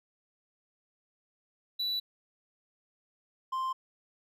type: tone pair in turn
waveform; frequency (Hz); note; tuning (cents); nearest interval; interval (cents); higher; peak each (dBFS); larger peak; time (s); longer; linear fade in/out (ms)
triangle; 3951 / 1046.5; B7 / C6; 0 / 0; octave + major seventh; 2300; first; -28; neither; 1.79-2 / 3.52-3.73; neither; 10
effects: none